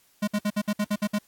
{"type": "tone bursts", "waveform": "square", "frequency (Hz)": 207.7, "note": "G#3", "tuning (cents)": 0, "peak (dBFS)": -23, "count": 9, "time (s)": [0.22, 1.188], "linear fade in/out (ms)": 10, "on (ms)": 56, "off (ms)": 58, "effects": ["white hiss -62 dBFS RMS until 1.27 s", "AAC 64 kbps"]}